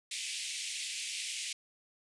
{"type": "band-pass noise", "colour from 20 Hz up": "pink", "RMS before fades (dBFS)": -39, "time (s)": [0.11, 1.53], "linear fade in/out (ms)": 5, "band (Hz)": [2200, 10000], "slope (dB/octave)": 48, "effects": ["resampled to 24000 Hz"]}